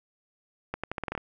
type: accelerating click train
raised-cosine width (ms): 0.5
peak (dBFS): -16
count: 9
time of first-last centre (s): 0.74-1.178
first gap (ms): 96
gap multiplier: 0.83
effects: none